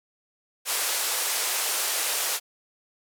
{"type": "band-pass noise", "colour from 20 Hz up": "white", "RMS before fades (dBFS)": -27, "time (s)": [0.65, 2.4], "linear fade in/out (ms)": 50, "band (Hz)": [430, 13000], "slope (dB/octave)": 24, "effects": []}